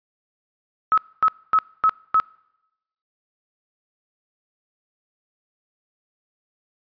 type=tone bursts; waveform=sine; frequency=1288 Hz; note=E6; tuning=41 cents flat; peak=-13 dBFS; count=5; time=0.92-2.2 s; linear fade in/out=0 ms; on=56 ms; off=250 ms; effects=noise-tail reverb RT60 0.9 s tail -25 dB re dry + resampled to 11025 Hz